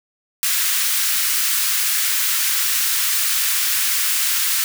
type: high-pass noise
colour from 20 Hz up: white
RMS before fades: -19 dBFS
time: 0.43-4.64 s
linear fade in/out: 0 ms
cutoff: 1300 Hz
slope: 24 dB/octave
effects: none